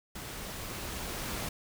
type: noise with level ramp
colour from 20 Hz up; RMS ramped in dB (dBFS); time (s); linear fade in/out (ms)
pink; -42 to -36; 0.15-1.49; 5
effects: none